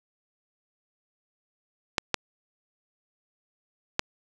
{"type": "clicks", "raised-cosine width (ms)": 0.2, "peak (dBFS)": -5, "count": 3, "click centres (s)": [1.982, 2.143, 3.994], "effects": []}